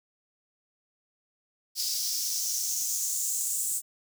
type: noise with high-pass filter sweep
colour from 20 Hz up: white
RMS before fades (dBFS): -30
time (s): 1.75-3.82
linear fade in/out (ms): 50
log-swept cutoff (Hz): 4900 to 8000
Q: 4
effects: none